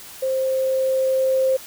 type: tone with level ramp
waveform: sine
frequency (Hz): 526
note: C5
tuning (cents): +9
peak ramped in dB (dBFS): -19 to -15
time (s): 0.22-1.57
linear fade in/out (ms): 10
effects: white hiss -40 dBFS RMS until 1.66 s